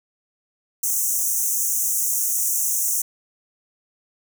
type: high-pass noise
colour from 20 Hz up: pink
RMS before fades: -22 dBFS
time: 0.83-3.02 s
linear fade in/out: 5 ms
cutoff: 5900 Hz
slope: 96 dB/octave
effects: none